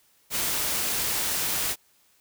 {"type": "noise", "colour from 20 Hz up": "white", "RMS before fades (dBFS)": -27, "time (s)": [0.3, 1.76], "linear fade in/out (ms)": 50, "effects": ["white hiss -63 dBFS RMS until 2.2 s"]}